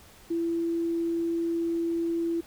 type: tone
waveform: sine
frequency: 335.2 Hz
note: E4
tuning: 29 cents sharp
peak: -25 dBFS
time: 0.3-2.41 s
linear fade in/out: 10 ms
effects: pink hiss -53 dBFS RMS until 2.46 s

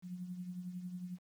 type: tone with tremolo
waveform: sine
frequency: 180 Hz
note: F#3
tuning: 47 cents flat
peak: -38 dBFS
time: 0.02-1.19 s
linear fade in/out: 50 ms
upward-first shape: triangle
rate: 11 Hz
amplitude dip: 65%
effects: 11-bit

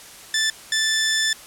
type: tone bursts at uneven times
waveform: 15% pulse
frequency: 1759 Hz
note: A6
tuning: 1 cent flat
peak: -12 dBFS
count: 2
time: 0.34-0.5 / 0.72-1.33 s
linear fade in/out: 2 ms
effects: white hiss -42 dBFS RMS until 1.46 s + low-pass 11000 Hz 12 dB/octave

